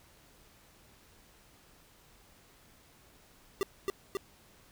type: tone with echo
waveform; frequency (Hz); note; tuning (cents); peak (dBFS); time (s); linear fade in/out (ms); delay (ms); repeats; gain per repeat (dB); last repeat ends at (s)
square; 392; G4; 0; -28; 3.61-3.63; 0; 270; 2; -2; 4.17
effects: pink hiss -61 dBFS RMS until 4.71 s